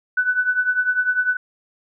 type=tone with tremolo; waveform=sine; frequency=1495 Hz; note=F#6; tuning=17 cents sharp; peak=-13 dBFS; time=0.17-1.37 s; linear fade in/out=5 ms; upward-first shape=triangle; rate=10 Hz; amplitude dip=85%; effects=none